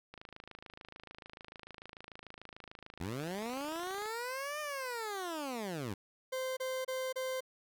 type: click train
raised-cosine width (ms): 0.3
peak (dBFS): -32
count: 106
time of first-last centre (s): 0.14-4.058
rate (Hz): 26.8
type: linear two-way sweep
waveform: 15% pulse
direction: up then down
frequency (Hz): 77.6 to 610 to 90.4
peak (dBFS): -31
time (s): 3-5.94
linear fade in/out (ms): 5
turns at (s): 4.6
type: tone bursts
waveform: 40% pulse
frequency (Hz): 519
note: C5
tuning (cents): -14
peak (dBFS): -34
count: 4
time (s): 6.32-7.407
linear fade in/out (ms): 10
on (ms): 250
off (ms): 29
effects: none